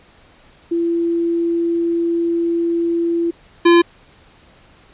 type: tone pair in turn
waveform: sine / square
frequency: 338.1 / 342.6 Hz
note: E4 / F4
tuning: +44 / -33 cents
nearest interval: unison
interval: 23 cents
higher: second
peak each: -15 / -8 dBFS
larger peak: second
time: 0.71-3.31 / 3.65-3.82 s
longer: first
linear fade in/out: 10 ms
effects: pink hiss -49 dBFS RMS until 4.93 s + resampled to 8000 Hz